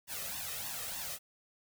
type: noise with flanger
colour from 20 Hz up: white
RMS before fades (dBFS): -40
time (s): 0.07-1.19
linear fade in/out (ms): 50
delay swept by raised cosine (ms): 1.1 to 1.62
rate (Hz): 3.3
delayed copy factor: +0.75
effects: none